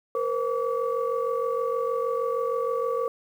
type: tone cluster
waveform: sine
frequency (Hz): 469.6 / 516 / 1146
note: A#4 / C5 / D6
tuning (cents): +13 / -24 / -43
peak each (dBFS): -26 / -28 / -30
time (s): 0.15-3.08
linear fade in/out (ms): 2
effects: tanh soft clip ceiling -15 dBFS + 9-bit